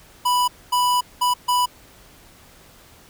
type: tone bursts at uneven times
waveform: square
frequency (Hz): 987.8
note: B5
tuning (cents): 0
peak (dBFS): -17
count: 4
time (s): 0.25-0.48 / 0.72-1.01 / 1.21-1.34 / 1.48-1.66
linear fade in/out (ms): 10
effects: pink hiss -49 dBFS RMS until 3.09 s